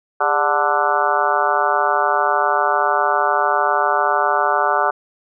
harmonic tone with a mistuned harmonic, 147.2 Hz, D3, 4 cents sharp, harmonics 3 / 4 / 5 / 6 / 7 / 8 / 9 / 10, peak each -26 / -23 / -21 / -21 / -26 / -21 / -23 / -23 dBFS, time 0.2-4.91 s, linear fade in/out 10 ms, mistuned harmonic 3, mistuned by -130 cents, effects none

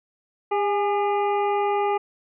harmonic tone with a mistuned harmonic, 403.9 Hz, G#4, 48 cents flat, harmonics 1 / 2 / 3 / 5 / 6 / 7, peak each -23 / -23 / -30 / -38 / -39 / -45 dBFS, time 0.51-1.98 s, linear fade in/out 10 ms, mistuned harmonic 2, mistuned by +42 cents, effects none

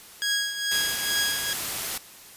15% pulse tone with tremolo, 1649 Hz, G#6, 13 cents flat, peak -15 dBFS, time 0.22-1.53 s, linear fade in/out 0 ms, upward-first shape triangle, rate 2.3 Hz, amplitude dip 70%
white noise, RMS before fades -30 dBFS, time 0.71-1.98 s, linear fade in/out 5 ms
effects white hiss -47 dBFS RMS until 2.36 s + resampled to 32000 Hz

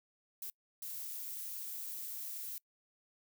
violet noise bursts at uneven times, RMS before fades -43 dBFS, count 2, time 0.42-0.5 / 0.82-2.58 s, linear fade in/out 2 ms, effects noise-tail reverb RT60 0.1 s tail -25 dB re dry

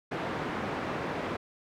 pink band-pass noise, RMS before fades -34 dBFS, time 0.11-1.37 s, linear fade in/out 10 ms, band 170 to 1800 Hz, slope 12 dB/octave, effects none

